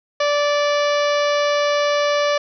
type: harmonic tone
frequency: 583 Hz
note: D5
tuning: 13 cents flat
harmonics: 1 / 2 / 3 / 4 / 5 / 6 / 7 / 8 / 9 / 10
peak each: -17 / -23 / -27 / -29 / -31 / -33 / -34 / -35 / -36 / -37 dBFS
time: 0.2-2.38 s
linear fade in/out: 5 ms
effects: none